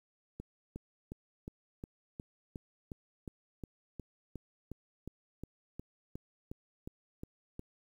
click train, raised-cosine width 3 ms, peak -29 dBFS, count 21, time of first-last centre 0.4-7.594 s, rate 2.78 Hz, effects 10-bit

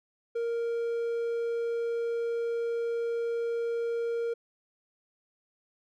triangle tone, 466.2 Hz, A#4, in tune, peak -26 dBFS, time 0.35-4.34 s, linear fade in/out 10 ms, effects none

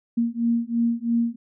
sine beating tone pair, 232.1 / 235.1 Hz, A#3 / A#3, -7 / +15 cents, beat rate 3 Hz, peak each -23 dBFS, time 0.17-1.36 s, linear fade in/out 10 ms, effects none

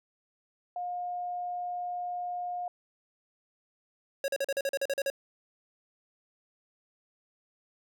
sine tone, 713 Hz, F5, 36 cents sharp, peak -32 dBFS, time 0.76-2.68 s, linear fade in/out 2 ms
square tone bursts, 550 Hz, C#5, 14 cents flat, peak -28 dBFS, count 11, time 4.24-5.101 s, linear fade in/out 2 ms, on 41 ms, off 41 ms
effects none

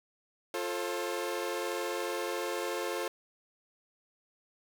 sawtooth chord, F major, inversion none, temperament equal with one note detuned, 349.2 / 440 / 534.2 Hz, F4 / A4 / C5, 0 / 0 / +36 cents, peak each -33 dBFS, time 0.54-3.08 s, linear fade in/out 2 ms, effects none

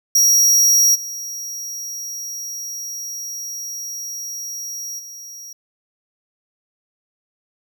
45% pulse tone with level steps, 5680 Hz, F8, 28 cents sharp, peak -11 / -27 / -34 dBFS, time 0.15-5.53 s, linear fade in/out 5 ms, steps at 0.94 / 4.98 s, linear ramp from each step 20 ms, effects none

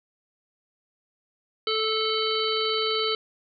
harmonic tone with a mistuned harmonic, 438.3 Hz, A4, 7 cents flat, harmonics 1 / 3 / 5 / 7 / 9 / 10, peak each -27 / -30 / -35 / -29 / -31 / -33 dBFS, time 1.67-3.15 s, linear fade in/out 2 ms, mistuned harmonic 10, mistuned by +41 cents, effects none

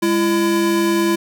square tone pair together, 203.8 / 336.6 Hz, G#3 / E4, -32 / +36 cents, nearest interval major sixth, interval 868 cents, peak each -22 / -16 dBFS, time 0.02-1.16 s, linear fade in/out 10 ms, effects none

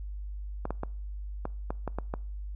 clicks, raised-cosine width 1 ms, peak -18 dBFS, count 8, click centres 0.654 / 0.706 / 0.834 / 1.454 / 1.705 / 1.877 / 1.986 / 2.139 s, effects noise-tail reverb RT60 0.5 s tail -24 dB re dry + added 50 Hz sine -35 dBFS peak until 2.55 s

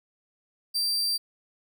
40% pulse tone, 4699 Hz, D8, in tune, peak -23 dBFS, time 0.74-1.18 s, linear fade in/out 20 ms, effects none

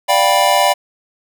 square chord, G dominant seventh, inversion second, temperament just, 588 / 705.6 / 784 / 980 Hz, D5 / F5 / G5 / B5, +2 / +18 / 0 / -14 cents, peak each -17 dBFS, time 0.08-0.74 s, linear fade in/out 20 ms, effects none

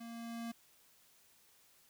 square tone with level ramp, 231.9 Hz, A#3, 9 cents flat, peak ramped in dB -47 to -40 dBFS, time 0-0.52 s, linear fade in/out 10 ms, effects white hiss -67 dBFS RMS until 1.89 s

